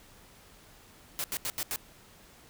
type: noise bursts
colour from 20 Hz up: white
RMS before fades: -33 dBFS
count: 5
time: 1.19-1.76 s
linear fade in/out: 0 ms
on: 50 ms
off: 80 ms
effects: pink hiss -56 dBFS RMS until 2.49 s